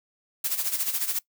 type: noise with tremolo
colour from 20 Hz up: blue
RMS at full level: -25 dBFS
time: 0.44-1.19 s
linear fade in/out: 5 ms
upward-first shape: sine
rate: 14 Hz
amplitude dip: 70%
effects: noise-tail reverb RT60 0.1 s tail -21 dB re dry